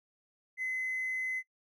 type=tone with hard clipping; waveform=sine; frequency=2038 Hz; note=C7; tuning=46 cents flat; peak=-32 dBFS; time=0.57-1.43 s; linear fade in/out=50 ms; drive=1 dB; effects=noise-tail reverb RT60 0.1 s tail -22 dB re dry